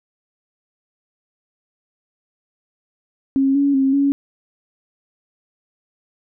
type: tone with pitch steps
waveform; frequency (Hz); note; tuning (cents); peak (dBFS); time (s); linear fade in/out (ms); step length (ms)
sine; 270.8 / 281.4 / 268.8 / 279.8; C#4 / C#4 / C4 / C#4; -40 / +26 / +47 / +16; -13; 3.36-4.12; 0; 190
effects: none